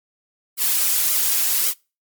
blue noise with flanger, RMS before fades -19 dBFS, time 0.57-1.74 s, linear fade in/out 50 ms, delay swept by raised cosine 1.1 to 5.5 ms, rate 1.8 Hz, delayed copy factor -1, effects noise-tail reverb RT60 0.3 s tail -25 dB re dry + MP3 96 kbps

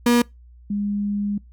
35% pulse / sine tone pair in turn, 239.7 / 204.1 Hz, A#3 / G#3, +48 / -30 cents, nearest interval minor third, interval 278 cents, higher first, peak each -12 / -21 dBFS, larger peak first, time 0.06-0.22 / 0.7-1.38 s, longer second, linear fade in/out 5 ms, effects noise-tail reverb RT60 0.2 s tail -25 dB re dry + added 60 Hz sine -44 dBFS peak until 1.52 s

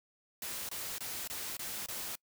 white noise bursts, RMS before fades -40 dBFS, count 6, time 0.42-2.155 s, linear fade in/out 2 ms, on 270 ms, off 23 ms, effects noise-tail reverb RT60 0.1 s tail -25 dB re dry

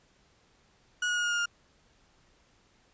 35% pulse tone with pitch steps, 1456 / 1446.8 / 1437.6 / 1428.5 / 1419.5 / 1410.5 Hz, F#6 / F#6 / F6 / F6 / F6 / F6, -28 / -39 / +50 / +39 / +28 / +17 cents, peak -25 dBFS, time 1.02-1.458 s, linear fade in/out 5 ms, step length 73 ms, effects pink hiss -65 dBFS RMS until 2.93 s + resampled to 16000 Hz

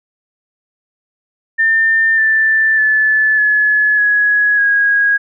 sine tone with pitch steps, 1800 / 1768.1 / 1736.7 / 1705.9 / 1675.6 / 1645.8 Hz, A6 / A6 / A6 / G#6 / G#6 / G#6, +39 / +8 / -23 / +46 / +15 / -16 cents, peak -9 dBFS, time 1.58-5.18 s, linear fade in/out 20 ms, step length 600 ms, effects none

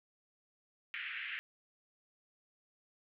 pink band-pass noise, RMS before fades -42 dBFS, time 0.94-1.39 s, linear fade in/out 0 ms, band 1600 to 2900 Hz, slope 48 dB/octave, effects none

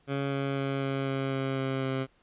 15% pulse tone with pitch steps, 138.9 / 138.02 / 137.15 / 136.28 / 135.41 / 134.56 / 133.7 / 132.86 Hz, C#3 / C#3 / C#3 / C#3 / C#3 / C3 / C3 / C3, +4 / -7 / -18 / -29 / -40 / +49 / +38 / +27 cents, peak -22 dBFS, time 0.07-2.07 s, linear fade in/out 50 ms, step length 250 ms, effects pink hiss -66 dBFS RMS until 2.22 s + resampled to 8000 Hz

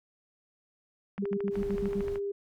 click train, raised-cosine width 0.5 ms, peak -27 dBFS, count 14, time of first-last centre 1.18-2.157 s, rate 13.3 Hz
sine tone bursts, 198.7 Hz, G3, 24 cents sharp, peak -29 dBFS, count 7, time 1.18-2.016 s, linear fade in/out 10 ms, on 68 ms, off 60 ms
sine tone, 401.1 Hz, G4, 40 cents sharp, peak -30 dBFS, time 1.22-2.32 s, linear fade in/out 10 ms
brown noise, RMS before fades -41 dBFS, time 1.5-2.2 s, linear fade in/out 50 ms
effects none

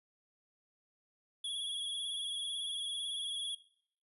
square tone with vibrato, 3350 Hz, G#7, 14 cents sharp, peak -37 dBFS, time 1.44-3.55 s, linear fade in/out 5 ms, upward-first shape sine, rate 18 Hz, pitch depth 51 cents each way, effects noise-tail reverb RT60 0.6 s tail -19 dB re dry + resampled to 32000 Hz

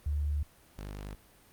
sine / sawtooth tone pair in turn, 73.42 / 50.17 Hz, D2 / G1, 0 / +41 cents, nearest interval perfect fifth, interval 659 cents, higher first, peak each -28 / -35 dBFS, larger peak first, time 0.06-0.43 / 0.78-1.15 s, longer neither, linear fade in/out 5 ms, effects pink hiss -60 dBFS RMS until 1.52 s + Opus 32 kbps

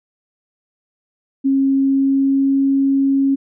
sine tone with pitch glide, 271.3 to 273.3 Hz, C#4 to C#4, -37 to -24 cents, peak -12 dBFS, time 1.44-3.36 s, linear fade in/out 20 ms, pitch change +13 cents, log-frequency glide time 1.76-2.6 s, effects none

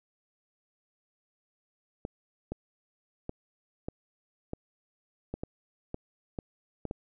clicks, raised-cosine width 2 ms, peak -21 dBFS, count 11, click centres 2.051 / 2.52 / 3.294 / 3.885 / 4.534 / 5.34 / 5.435 / 5.944 / 6.388 / 6.853 / 6.911 s, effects none

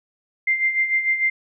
sine tone with tremolo, 2093 Hz, C7, in tune, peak -15 dBFS, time 0.47-1.3 s, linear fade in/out 5 ms, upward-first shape sine, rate 6.7 Hz, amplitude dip 65%, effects none

